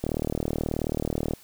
click train, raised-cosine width 2 ms, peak -13 dBFS, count 51, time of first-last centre 0.04-1.335 s, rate 38.6 Hz, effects white hiss -53 dBFS RMS until 1.43 s

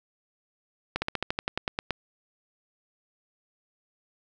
slowing click train, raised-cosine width 0.3 ms, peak -11 dBFS, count 12, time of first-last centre 0.96-1.907 s, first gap 60 ms, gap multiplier 1.07, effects none

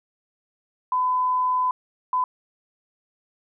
sine tone bursts at uneven times, 1008 Hz, B5, 35 cents sharp, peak -19 dBFS, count 2, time 0.92-1.71 / 2.13-2.24 s, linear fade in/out 2 ms, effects none

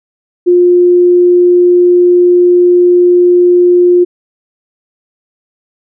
sine tone, 354.7 Hz, F4, 27 cents sharp, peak -3 dBFS, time 0.46-4.05 s, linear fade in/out 20 ms, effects none

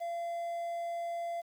triangle tone with quantisation, 684 Hz, F5, 36 cents flat, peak -32 dBFS, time 0-1.42 s, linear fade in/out 20 ms, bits 10, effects none

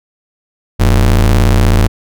square ring-modulated tone, 65.6 Hz, C2, 5 cents sharp, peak -4 dBFS, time 0.79-1.88 s, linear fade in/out 20 ms, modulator 28.2 Hz, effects none

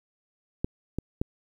clicks, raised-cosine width 3 ms, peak -13 / -16 / -13 dBFS, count 3, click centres 0.645 / 0.986 / 1.215 s, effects 9-bit

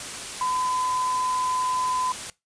sine tone in noise, 1012 Hz, B5, 42 cents sharp, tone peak -23 dBFS, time 0.41-2.12 s, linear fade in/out 2 ms, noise white, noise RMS -34 dBFS, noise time 0-2.3 s, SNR +8 dB, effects noise-tail reverb RT60 0.2 s tail -20 dB re dry + resampled to 22050 Hz

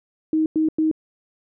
sine tone bursts, 314.5 Hz, D#4, 19 cents sharp, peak -16 dBFS, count 3, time 0.33-0.914 s, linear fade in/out 2 ms, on 130 ms, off 97 ms, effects none

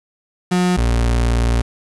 35% pulse tone pair in turn, 180 / 58.56 Hz, F#3 / A#1, -47 / +9 cents, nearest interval octave + perfect fifth, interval 1944 cents, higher first, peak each -12 dBFS, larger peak neither, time 0.51-0.77 / 0.77-1.62 s, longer second, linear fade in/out 10 ms, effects resampled to 24000 Hz + 7-bit

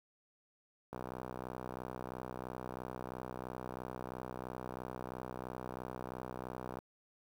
click train, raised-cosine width 1 ms, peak -28 dBFS, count 370, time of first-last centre 0.93-6.787 s, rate 63 Hz, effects high-pass 60 Hz 12 dB/octave + 9-bit

